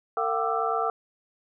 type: tone cluster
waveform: sine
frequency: 454.1 / 697 / 766 / 1181 / 1328 Hz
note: A#4 / F5 / G5 / D6 / E6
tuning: -45 / -4 / -40 / +9 / +12 cents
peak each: -30 dBFS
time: 0.17-0.9 s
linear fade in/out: 2 ms
effects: none